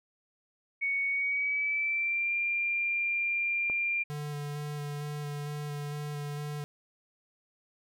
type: tone with pitch glide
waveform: sine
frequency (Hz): 2227 to 2387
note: C#7 to D7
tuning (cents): +7 to +28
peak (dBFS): -27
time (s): 0.81-4.04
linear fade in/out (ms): 20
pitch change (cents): +121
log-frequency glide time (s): 1.08-2.34
type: click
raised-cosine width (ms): 1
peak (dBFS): -27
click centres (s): 3.699
type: tone with vibrato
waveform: square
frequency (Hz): 146.83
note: D3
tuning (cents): 0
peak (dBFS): -35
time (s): 4.1-6.64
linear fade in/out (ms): 0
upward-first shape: square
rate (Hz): 2.2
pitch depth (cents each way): 12
effects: none